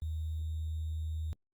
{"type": "tone with sample-and-hold", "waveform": "sine", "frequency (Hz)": 79.1, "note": "D#2", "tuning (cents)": 29, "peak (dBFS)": -33, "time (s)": [0.02, 1.33], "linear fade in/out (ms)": 0, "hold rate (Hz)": 3675, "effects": ["Opus 32 kbps"]}